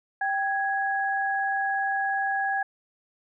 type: tone pair together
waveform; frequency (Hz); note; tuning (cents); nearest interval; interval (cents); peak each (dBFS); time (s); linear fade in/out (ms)
sine; 784 / 1661.2; G5 / G#6; 0 / 0; octave + minor second; 1300; -26 / -27; 0.21-2.63; 5
effects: none